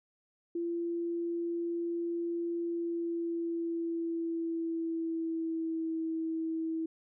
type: tone with pitch glide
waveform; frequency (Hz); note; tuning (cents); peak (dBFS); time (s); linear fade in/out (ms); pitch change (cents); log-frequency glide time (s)
sine; 340.6 to 323.9; F4 to E4; -43 to -30; -31; 0.55-6.86; 5; -87; 2.58-5.99
effects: none